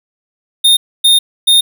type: tone bursts at uneven times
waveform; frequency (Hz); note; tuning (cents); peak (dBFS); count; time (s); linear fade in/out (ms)
square; 3662; A#7; -32; -6; 3; 0.64-0.77 / 1.04-1.19 / 1.47-1.61; 10
effects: none